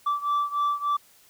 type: beating tone pair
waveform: sine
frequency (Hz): 1162 / 1165.4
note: D6 / D6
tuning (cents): -19 / -14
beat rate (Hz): 3.4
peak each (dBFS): -23 / -25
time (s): 0.06-0.97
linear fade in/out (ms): 10
effects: tanh soft clip ceiling -20 dBFS + white hiss -57 dBFS RMS until 1.29 s